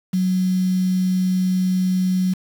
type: tone with quantisation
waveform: sine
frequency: 185 Hz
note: F#3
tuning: in tune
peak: -16 dBFS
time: 0.13-2.34 s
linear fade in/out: 10 ms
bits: 6
effects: none